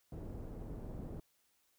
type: low-pass noise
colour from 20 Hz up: pink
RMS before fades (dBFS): -45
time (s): 0.12-1.2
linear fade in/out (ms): 2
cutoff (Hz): 420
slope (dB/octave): 12
effects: white hiss -75 dBFS RMS until 1.78 s